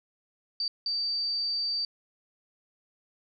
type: tone bursts at uneven times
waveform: sine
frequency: 4633 Hz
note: D8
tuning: 24 cents flat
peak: -27 dBFS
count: 2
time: 0.6-0.68 / 0.86-1.85 s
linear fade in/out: 2 ms
effects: none